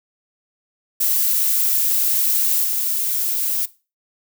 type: noise with level steps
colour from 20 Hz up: violet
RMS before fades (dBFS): -18 / -21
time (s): 1-3.66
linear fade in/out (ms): 10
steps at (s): 2.63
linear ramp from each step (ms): 20
effects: noise-tail reverb RT60 0.3 s tail -18 dB re dry